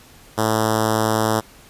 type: tone with notch filter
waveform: 5% pulse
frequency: 110 Hz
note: A2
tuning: in tune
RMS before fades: -19 dBFS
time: 0.37-1.41 s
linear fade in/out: 20 ms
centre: 2500 Hz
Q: 0.96
effects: pink hiss -47 dBFS RMS until 1.69 s + resampled to 32000 Hz